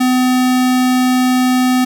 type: tone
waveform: square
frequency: 253.4 Hz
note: B3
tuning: 45 cents sharp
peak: -11 dBFS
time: 0-1.85 s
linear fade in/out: 10 ms
effects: none

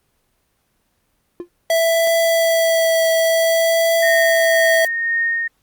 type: tone with exponential decay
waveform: triangle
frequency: 349.1 Hz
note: F4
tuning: 1 cent flat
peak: -20 dBFS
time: 1.4-1.49 s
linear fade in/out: 1 ms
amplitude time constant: 19 ms
type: tone with vibrato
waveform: square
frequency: 659.3 Hz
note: E5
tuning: in tune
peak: -14 dBFS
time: 1.7-4.85 s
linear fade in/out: 2 ms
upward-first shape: triangle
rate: 0.54 Hz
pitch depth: 14 cents each way
type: noise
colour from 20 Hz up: violet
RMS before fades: -31 dBFS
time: 1.74-4.88 s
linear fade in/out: 20 ms
type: tone with tremolo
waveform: sine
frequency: 1847 Hz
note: A#6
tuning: 16 cents flat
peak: -15 dBFS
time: 4.02-5.48 s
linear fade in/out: 10 ms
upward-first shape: sine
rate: 1.9 Hz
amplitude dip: 35%
effects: pink hiss -65 dBFS RMS until 5.62 s + Opus 24 kbps

